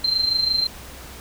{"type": "tone with amplitude modulation", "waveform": "sine", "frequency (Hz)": 4136, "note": "C8", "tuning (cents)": -21, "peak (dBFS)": -15, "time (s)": [0.04, 0.67], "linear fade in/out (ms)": 5, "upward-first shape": "sine", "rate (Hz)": 25.8, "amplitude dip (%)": 65, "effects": ["added 64 Hz sine -44 dBFS peak until 1.2 s", "pink hiss -40 dBFS RMS until 1.2 s"]}